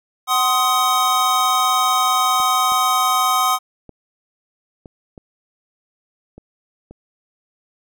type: chord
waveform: square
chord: C diminished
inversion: second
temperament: just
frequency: 753.5 / 1046.5 / 1255.8 Hz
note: Gb5 / C6 / Eb6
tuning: +31 / 0 / +16 cents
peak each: -22 / -21 / -18 dBFS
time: 0.27-3.59 s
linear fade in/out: 50 ms
type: clicks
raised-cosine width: 2 ms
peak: -25 dBFS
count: 7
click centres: 2.401 / 2.72 / 3.893 / 4.858 / 5.178 / 6.38 / 6.91 s
effects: none